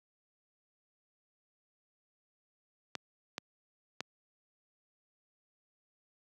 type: clicks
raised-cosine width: 0.2 ms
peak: -18 dBFS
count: 3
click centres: 2.953 / 3.381 / 4.006 s
effects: high-pass 150 Hz 12 dB/octave